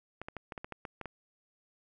clicks, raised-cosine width 0.5 ms, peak -25 dBFS, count 10, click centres 0.216 / 0.285 / 0.367 / 0.522 / 0.578 / 0.645 / 0.723 / 0.852 / 1.013 / 1.057 s, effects none

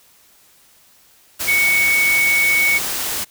sine tone in noise, 2226 Hz, C#7, 7 cents sharp, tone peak -13 dBFS, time 1.47-2.79 s, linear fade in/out 20 ms, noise white, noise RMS -23 dBFS, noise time 1.39-3.25 s, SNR +7 dB, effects white hiss -52 dBFS RMS until 3.3 s

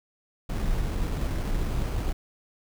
brown noise with sample-and-hold, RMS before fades -27 dBFS, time 0.49-2.13 s, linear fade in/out 10 ms, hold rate 3675 Hz, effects none

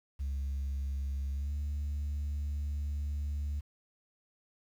sine tone with pitch glide, 68.6 to 72.68 Hz, C#2 to D2, -17 to -17 cents, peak -30 dBFS, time 0.19-3.61 s, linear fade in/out 20 ms, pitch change +100 cents, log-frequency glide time 1.33-1.53 s, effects tanh soft clip ceiling -30 dBFS + 10-bit

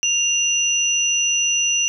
sine tone pair together, 2794 / 5927 Hz, F7 / F#8, 0 / +2 cents, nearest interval octave + minor second, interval 1302 cents, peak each -19 dBFS, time 0.03-1.88 s, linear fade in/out 0 ms, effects none

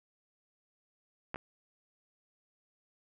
clicks, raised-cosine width 0.5 ms, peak -21 / -25 dBFS, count 2, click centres 1.344 / 1.359 s, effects none

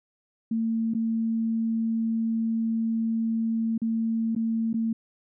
sine tone with dropouts, 225.8 Hz, A3, 45 cents sharp, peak -23 dBFS, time 0.51-4.93 s, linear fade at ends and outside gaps 5 ms, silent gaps 0.938-0.948 / 3.779-3.817 / 4.351-4.362 / 4.731-4.741 s, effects none

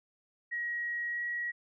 sine tone with pitch glide, 1900 to 1912.1 Hz, A#6 to A#6, +33 to +43 cents, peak -32 dBFS, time 0.51-1.52 s, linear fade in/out 20 ms, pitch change +10 cents, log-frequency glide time 1.1-1.21 s, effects none

